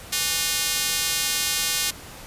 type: tone with high-pass filter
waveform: square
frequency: 164.81 Hz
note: E3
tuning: in tune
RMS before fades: -24 dBFS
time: 0.12-1.91 s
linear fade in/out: 10 ms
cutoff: 3500 Hz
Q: 0.65
effects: pink hiss -41 dBFS RMS until 2.26 s + resampled to 32000 Hz